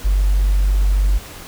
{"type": "tone", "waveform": "sine", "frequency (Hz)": 48.15, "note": "G1", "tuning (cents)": -30, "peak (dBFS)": -11, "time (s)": [0.04, 1.19], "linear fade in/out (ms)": 20, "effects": ["tanh soft clip ceiling -7 dBFS", "pink hiss -36 dBFS RMS until 1.47 s"]}